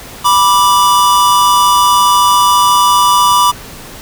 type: tone pair together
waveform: square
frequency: 980.8 / 1174.7 Hz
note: B5 / D6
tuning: -12 / 0 cents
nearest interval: minor third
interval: 312 cents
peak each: -10 dBFS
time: 0.24-3.52 s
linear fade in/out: 20 ms
effects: pink hiss -31 dBFS RMS until 4.01 s